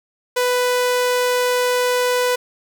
sawtooth tone, 495.9 Hz, B4, 7 cents sharp, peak -12 dBFS, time 0.36-2.36 s, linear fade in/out 10 ms, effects none

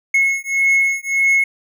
triangle beating tone pair, 2178 / 2179.7 Hz, C#7 / C#7, -31 / -30 cents, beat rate 1.7 Hz, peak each -15 dBFS, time 0.14-1.44 s, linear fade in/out 5 ms, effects none

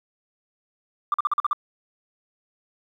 sine tone bursts, 1185 Hz, D6, 15 cents sharp, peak -17 dBFS, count 7, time 1.12-1.531 s, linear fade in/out 2 ms, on 21 ms, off 44 ms, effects tanh soft clip ceiling -14 dBFS + 9-bit

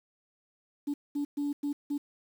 sine tone bursts at uneven times, 288.2 Hz, D4, 33 cents flat, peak -27 dBFS, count 5, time 0.87-0.94 / 1.15-1.25 / 1.37-1.53 / 1.63-1.73 / 1.9-1.98 s, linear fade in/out 10 ms, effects tanh soft clip ceiling -25 dBFS + 9-bit

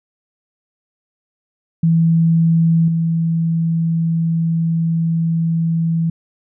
sine tone with level steps, 164.81 Hz, E3, in tune, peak -10 / -14 dBFS, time 1.83-6.1 s, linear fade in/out 5 ms, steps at 2.88 s, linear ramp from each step 2 ms, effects none

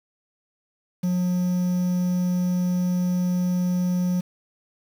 triangle tone with quantisation, 179.7 Hz, F3, 50 cents sharp, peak -18 dBFS, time 1.03-4.21 s, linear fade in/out 10 ms, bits 7, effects none

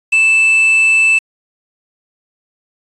triangle tone with quantisation, 2640 Hz, E7, 2 cents sharp, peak -6 dBFS, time 0.12-1.19 s, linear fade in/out 10 ms, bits 5, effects resampled to 24000 Hz

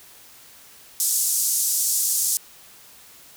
pink band-pass noise, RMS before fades -22 dBFS, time 1-2.37 s, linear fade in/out 0 ms, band 6300 to 14000 Hz, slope 24 dB/octave, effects white hiss -48 dBFS RMS until 3.36 s

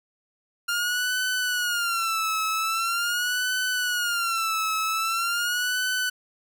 sawtooth tone with vibrato, 1396.9 Hz, F6, in tune, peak -20 dBFS, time 0.68-6.1 s, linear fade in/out 10 ms, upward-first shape sine, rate 0.43 Hz, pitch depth 130 cents each way, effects none

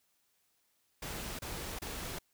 pink noise bursts, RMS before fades -41 dBFS, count 3, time 1.02-2.188 s, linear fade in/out 5 ms, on 370 ms, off 29 ms, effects white hiss -75 dBFS RMS until 2.33 s

